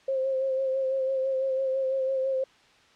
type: tone with vibrato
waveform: sine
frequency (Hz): 530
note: C5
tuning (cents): +22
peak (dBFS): -24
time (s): 0.08-2.44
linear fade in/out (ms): 5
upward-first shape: sine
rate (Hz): 6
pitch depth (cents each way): 28
effects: white hiss -58 dBFS RMS until 2.95 s + low-pass 4000 Hz 12 dB/octave